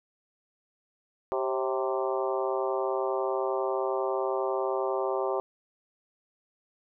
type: harmonic tone with a mistuned harmonic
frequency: 130 Hz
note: C3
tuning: 11 cents flat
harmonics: 3 / 4 / 5 / 6 / 7 / 8 / 9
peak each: -30 / -32 / -34 / -36 / -37 / -38 / -39 dBFS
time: 1.32-5.4 s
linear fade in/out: 0 ms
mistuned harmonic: 4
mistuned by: +58 cents
effects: none